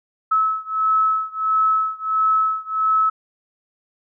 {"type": "beating tone pair", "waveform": "sine", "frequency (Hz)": [1296, 1297.5], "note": ["E6", "E6"], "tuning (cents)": [-30, -28], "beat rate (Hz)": 1.5, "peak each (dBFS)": [-19, -20], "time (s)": [0.31, 3.1], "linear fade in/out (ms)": 10, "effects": []}